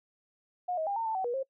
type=tone with pitch steps; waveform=sine; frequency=720 / 635 / 802 / 910 / 885 / 757 / 481.1 / 535 Hz; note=F#5 / D#5 / G5 / A#5 / A5 / F#5 / B4 / C5; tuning=-47 / +35 / +39 / -42 / +10 / +39 / -45 / +38 cents; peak=-29 dBFS; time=0.68-1.432 s; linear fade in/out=10 ms; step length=94 ms; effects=noise-tail reverb RT60 0.1 s tail -25 dB re dry